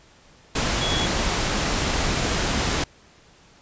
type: tone in noise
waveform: sine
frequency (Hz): 3358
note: G#7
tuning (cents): +18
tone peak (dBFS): -26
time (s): 0.81-1.06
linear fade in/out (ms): 5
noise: pink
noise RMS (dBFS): -23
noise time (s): 0.55-2.84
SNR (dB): -6
effects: pink hiss -53 dBFS RMS until 3.61 s + resampled to 16000 Hz